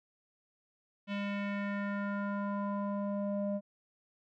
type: tone with low-pass filter sweep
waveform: square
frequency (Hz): 201.8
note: G#3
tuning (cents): -49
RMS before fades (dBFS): -35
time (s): 1.07-3.61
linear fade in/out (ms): 50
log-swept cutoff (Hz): 2900 to 570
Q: 2.7
effects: none